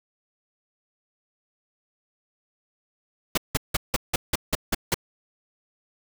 pink noise bursts, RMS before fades -22 dBFS, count 9, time 3.35-4.944 s, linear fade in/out 5 ms, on 26 ms, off 170 ms, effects none

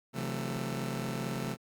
sawtooth chord, F# half-diminished seventh, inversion second, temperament just, 133.2 / 166.5 / 185 / 222 Hz, C3 / E3 / F#3 / A3, +31 / +18 / 0 / +16 cents, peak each -33 / -37 / -37 / -34 dBFS, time 0.13-1.57 s, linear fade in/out 50 ms, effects Opus 48 kbps

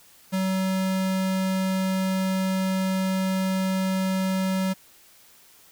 square tone, 189.2 Hz, F#3, 39 cents sharp, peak -23 dBFS, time 0.32-4.74 s, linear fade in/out 20 ms, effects white hiss -54 dBFS RMS until 5.71 s

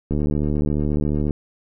click train, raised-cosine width 3 ms, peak -10 dBFS, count 90, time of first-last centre 0.11-1.308 s, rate 74.3 Hz, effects none

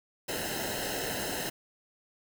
pink noise with comb filter, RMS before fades -34 dBFS, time 0.28-1.5 s, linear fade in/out 10 ms, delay 0.86 ms, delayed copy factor -0.85, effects none

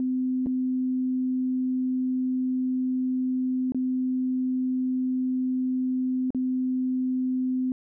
sine tone with dropouts, 256.3 Hz, C4, 36 cents flat, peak -23 dBFS, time 0-7.72 s, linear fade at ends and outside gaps 1 ms, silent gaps 0.461-0.468 / 3.721-3.746 / 6.305-6.347 s, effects none

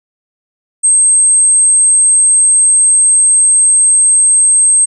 sine tone, 8372 Hz, C9, in tune, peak -5 dBFS, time 0.83-4.86 s, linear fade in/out 20 ms, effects none

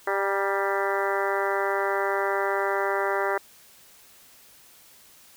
harmonic tone with a mistuned harmonic, 197.5 Hz, G3, 13 cents sharp, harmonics 2 / 3 / 4 / 5 / 6 / 7 / 8 / 9 / 10, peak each -28 / -30 / -31 / -32 / -33 / -33 / -34 / -35 / -35 dBFS, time 0.07-3.38 s, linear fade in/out 5 ms, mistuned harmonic 5, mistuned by -37 cents, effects white hiss -53 dBFS RMS until 5.36 s

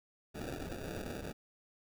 white noise with sample-and-hold, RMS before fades -42 dBFS, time 0.34-1.33 s, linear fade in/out 20 ms, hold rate 1050 Hz, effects none

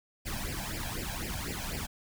pink noise with flanger, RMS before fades -36 dBFS, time 0.25-1.87 s, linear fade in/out 20 ms, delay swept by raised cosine 0.39 to 1.28 ms, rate 4 Hz, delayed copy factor +0.85, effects none

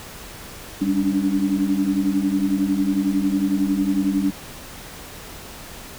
sine tone cluster, 196.9 / 283.2 / 294.2 Hz, G3 / C#4 / D4, +8 / +37 / +3 cents, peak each -22 dBFS, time 0.81-4.31 s, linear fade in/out 10 ms, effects pink hiss -38 dBFS RMS until 5.98 s

